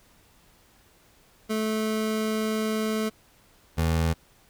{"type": "tone pair in turn", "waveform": "25% pulse", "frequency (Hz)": [217.7, 81.78], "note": ["A3", "E2"], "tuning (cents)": [-18, -13], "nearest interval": "octave + perfect fourth", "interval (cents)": 1695, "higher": "first", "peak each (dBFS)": [-21, -18], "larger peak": "second", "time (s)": [[1.49, 3.1], [3.77, 4.14]], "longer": "first", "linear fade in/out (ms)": 20, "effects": ["pink hiss -59 dBFS RMS until 4.49 s"]}